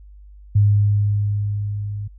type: tone with level ramp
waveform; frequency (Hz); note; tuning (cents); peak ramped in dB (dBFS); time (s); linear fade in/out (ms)
sine; 102.9; G#2; -16; -10 to -25; 0.55-2.08; 10
effects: added 50 Hz sine -40 dBFS peak until 2.18 s